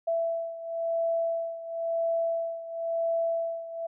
sine beating tone pair, 665 / 665.97 Hz, E5 / E5, +15 / +18 cents, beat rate 0.97 Hz, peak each -28 / -32 dBFS, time 0.07-3.87 s, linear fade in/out 10 ms, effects none

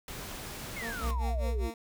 pink noise, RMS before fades -41 dBFS, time 0.08-1.11 s, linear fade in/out 2 ms
sine exponential sweep, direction down, 2233 to 315.8 Hz, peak -37 dBFS, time 0.76-1.71 s, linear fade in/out 10 ms
15% pulse tone with tremolo, 230 Hz, A#3, 23 cents flat, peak -30 dBFS, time 0.82-1.74 s, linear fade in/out 2 ms, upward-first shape sine, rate 5 Hz, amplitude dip 90%
sine tone with vibrato, 61.3 Hz, B1, 12 cents flat, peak -28 dBFS, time 1.01-1.7 s, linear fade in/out 50 ms, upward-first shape sine, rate 6.2 Hz, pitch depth 17 cents each way
effects none

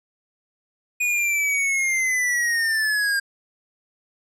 square linear sweep, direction down, 2472 to 1600 Hz, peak -20 dBFS, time 1-3.2 s, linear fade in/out 10 ms, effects low-pass 12000 Hz 12 dB/octave

